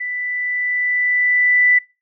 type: tone with level ramp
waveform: sine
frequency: 1983 Hz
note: B6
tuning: 7 cents sharp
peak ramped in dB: -22 to -9 dBFS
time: 0-1.79 s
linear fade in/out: 10 ms
effects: noise-tail reverb RT60 0.3 s tail -24 dB re dry